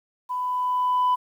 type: tone with level ramp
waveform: sine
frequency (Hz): 998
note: B5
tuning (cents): +18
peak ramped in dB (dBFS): -25 to -15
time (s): 0.29-1.16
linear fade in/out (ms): 20
effects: tanh soft clip ceiling -16 dBFS + 9-bit